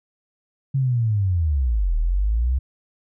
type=linear two-way sweep; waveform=sine; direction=down then up; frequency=138.59 to 37.73 to 66.5 Hz; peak=-17 dBFS; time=0.74-2.59 s; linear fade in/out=10 ms; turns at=1.96 s; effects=none